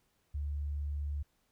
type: tone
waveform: sine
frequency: 72.6 Hz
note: D2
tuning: 19 cents flat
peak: -33 dBFS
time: 0.34-1.23 s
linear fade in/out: 10 ms
effects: pink hiss -75 dBFS RMS until 1.51 s